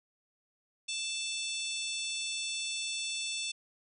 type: harmonic tone with a mistuned harmonic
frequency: 882 Hz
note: A5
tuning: 4 cents sharp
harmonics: 3 / 4 / 5 / 6 / 7 / 8 / 9 / 10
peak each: -39 / -38 / -44 / -45 / -45 / -51 / -41 / -47 dBFS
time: 0.88-3.52 s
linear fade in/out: 10 ms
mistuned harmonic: 6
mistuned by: +52 cents
effects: none